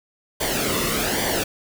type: noise with flanger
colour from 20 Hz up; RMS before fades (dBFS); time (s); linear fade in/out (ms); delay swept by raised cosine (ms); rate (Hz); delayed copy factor
pink; -23; 0.4-1.44; 10; 0.75 to 1.28; 1.2; -0.65
effects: none